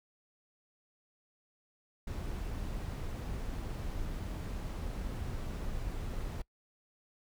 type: noise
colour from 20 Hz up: brown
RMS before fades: -38 dBFS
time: 2.07-6.42 s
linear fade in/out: 5 ms
effects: noise-tail reverb RT60 0.1 s tail -23 dB re dry